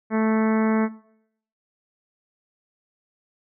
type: harmonic tone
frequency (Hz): 219.7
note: A3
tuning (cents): -2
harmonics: 1 / 2 / 3 / 4 / 5 / 6 / 7 / 8 / 9 / 10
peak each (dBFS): -20 / -26 / -30 / -32 / -34 / -36 / -37 / -38 / -39 / -40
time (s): 0.1-0.89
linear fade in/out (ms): 50
effects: noise-tail reverb RT60 0.7 s tail -20 dB re dry